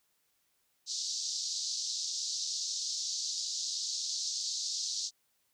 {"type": "band-pass noise", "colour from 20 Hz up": "pink", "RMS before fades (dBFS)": -36, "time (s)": [0.86, 5.11], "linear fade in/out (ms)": 50, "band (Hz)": [4100, 6800], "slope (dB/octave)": 48, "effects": ["white hiss -75 dBFS RMS until 5.53 s"]}